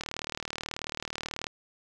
click train, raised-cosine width 0.2 ms, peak -16 dBFS, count 57, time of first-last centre 0.01-1.468 s, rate 38.4 Hz, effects none

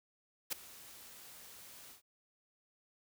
white noise with ADSR envelope, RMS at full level -34 dBFS, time 0.5-2.02 s, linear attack 24 ms, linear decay 8 ms, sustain -20 dB, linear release 110 ms, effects none

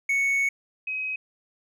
triangle / sine tone pair in turn, 2217 / 2534 Hz, C#7 / D#7, 0 / +31 cents, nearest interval major second, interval 231 cents, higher second, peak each -19 / -27 dBFS, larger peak first, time 0.09-0.49 / 0.87-1.16 s, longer first, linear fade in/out 5 ms, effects none

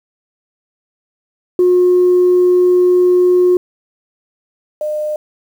sine tone pair in turn, 360.3 / 605.9 Hz, F#4 / D#5, -46 / -46 cents, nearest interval major sixth, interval 900 cents, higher second, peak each -6 / -16 dBFS, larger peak first, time 1.59-3.57 / 4.81-5.16 s, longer first, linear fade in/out 2 ms, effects tanh soft clip ceiling -4 dBFS + 7-bit

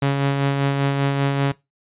sawtooth tone with tremolo, 139.2 Hz, C#3, 8 cents sharp, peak -12 dBFS, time 0.02-1.52 s, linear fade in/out 5 ms, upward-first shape sine, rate 5.1 Hz, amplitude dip 35%, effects noise-tail reverb RT60 0.2 s tail -20 dB re dry + resampled to 8000 Hz

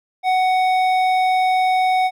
sine tone with hard clipping, 744 Hz, F#5, 9 cents sharp, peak -16 dBFS, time 0.23-2.11 s, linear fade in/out 50 ms, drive 10 dB, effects none

